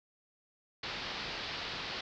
white low-pass noise, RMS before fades -40 dBFS, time 0.83-2.01 s, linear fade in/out 5 ms, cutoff 4800 Hz, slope 48 dB/octave, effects none

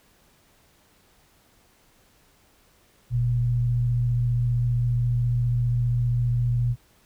sine tone pair together, 45.18 / 120.7 Hz, F#1 / B2, -40 / -39 cents, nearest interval octave + perfect fourth, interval 1701 cents, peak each -31 / -20 dBFS, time 3.1-6.76 s, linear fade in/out 50 ms, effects pink hiss -60 dBFS RMS until 7.05 s

